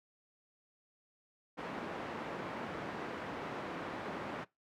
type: band-pass noise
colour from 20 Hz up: pink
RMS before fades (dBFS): -42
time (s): 1.57-4.45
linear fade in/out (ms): 20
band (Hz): 210 to 1700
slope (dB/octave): 12
effects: noise-tail reverb RT60 0.2 s tail -21 dB re dry